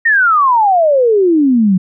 sine exponential sweep, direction down, 1879 to 178.5 Hz, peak -7 dBFS, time 0.05-1.78 s, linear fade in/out 10 ms, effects none

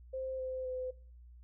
sine tone with pitch steps, 523.3 / 516.7 / 510.2 Hz, C5 / C5 / C5, 0 / -22 / -44 cents, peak -36 dBFS, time 0.13-0.91 s, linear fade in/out 10 ms, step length 260 ms, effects noise-tail reverb RT60 0.4 s tail -20 dB re dry + added 60 Hz sine -52 dBFS peak until 1.43 s

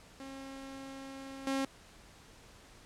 sawtooth tone with level steps, 270 Hz, C#4, 45 cents flat, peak -40 / -27 dBFS, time 0.2-1.65 s, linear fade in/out 2 ms, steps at 1.47 s, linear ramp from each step 2 ms, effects pink hiss -57 dBFS RMS until 2.85 s + low-pass 9000 Hz 12 dB/octave

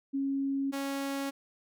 sine / sawtooth tone pair in turn, 274.3 / 276 Hz, C#4 / C#4, -18 / -7 cents, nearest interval unison, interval 11 cents, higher second, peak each -28 dBFS, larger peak neither, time 0.13-0.72 / 0.72-1.31 s, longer neither, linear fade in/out 20 ms, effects none

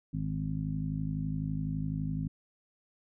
harmonic tone with a mistuned harmonic, 51.91 Hz, G#1, in tune, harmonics 1 / 2 / 3 / 4 / 5, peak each -41 / -39 / -33 / -41 / -38 dBFS, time 0.13-2.28 s, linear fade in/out 10 ms, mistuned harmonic 1, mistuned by -77 cents, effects none

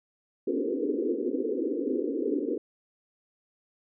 pink band-pass noise, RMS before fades -29 dBFS, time 0.47-2.58 s, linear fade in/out 5 ms, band 250 to 490 Hz, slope 96 dB/octave, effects none

